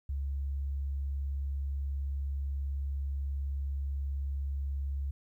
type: tone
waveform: sine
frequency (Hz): 69.3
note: C#2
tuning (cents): 0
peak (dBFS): -31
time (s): 0.09-5.11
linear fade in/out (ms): 5
effects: 12-bit